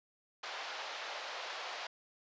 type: band-pass noise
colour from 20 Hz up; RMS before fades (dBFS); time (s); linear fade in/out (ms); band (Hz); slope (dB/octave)
pink; -43; 0.43-1.87; 5; 580 to 5000; 24
effects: resampled to 16000 Hz